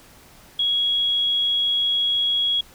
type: tone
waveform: sine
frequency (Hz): 3322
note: G#7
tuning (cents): 0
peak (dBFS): -18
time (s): 0.59-2.61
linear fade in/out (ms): 5
effects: pink hiss -49 dBFS RMS until 2.74 s